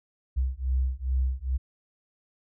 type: beating tone pair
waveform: sine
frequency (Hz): 63.5 / 65.9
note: B1 / C2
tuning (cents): +49 / +13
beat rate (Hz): 2.4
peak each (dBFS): -27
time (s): 0.36-1.58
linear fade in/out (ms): 20
effects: none